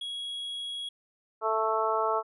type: tone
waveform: triangle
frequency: 3322 Hz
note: G#7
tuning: in tune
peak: -32 dBFS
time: 0.01-0.89 s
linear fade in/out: 5 ms
type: harmonic tone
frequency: 220.3 Hz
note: A3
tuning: 2 cents sharp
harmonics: 2 / 3 / 4 / 5 / 6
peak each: -31 / -31 / -31 / -31 / -31 dBFS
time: 1.41-2.23 s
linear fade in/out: 50 ms
effects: resampled to 32000 Hz